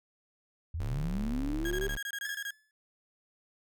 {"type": "linear sweep", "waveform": "sine", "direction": "up", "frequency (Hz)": [73.42, 399.6], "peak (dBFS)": -32, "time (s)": [0.74, 1.88], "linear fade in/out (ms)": 5}
{"type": "tone", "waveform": "square", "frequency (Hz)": 35.74, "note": "D1", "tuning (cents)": -46, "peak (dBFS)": -34, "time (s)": [0.79, 1.98], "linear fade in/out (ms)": 20}
{"type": "tone bursts", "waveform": "35% pulse", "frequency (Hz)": 1636, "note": "G#6", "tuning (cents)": -26, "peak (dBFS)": -33, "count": 11, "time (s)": [1.65, 2.507], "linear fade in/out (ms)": 2, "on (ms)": 57, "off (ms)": 23}
{"type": "tone with exponential decay", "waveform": "45% pulse", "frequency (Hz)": 1721, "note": "A6", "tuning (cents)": -39, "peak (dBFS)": -35, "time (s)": [2.25, 2.71], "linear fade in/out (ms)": 1, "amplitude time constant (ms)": 100}
{"effects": []}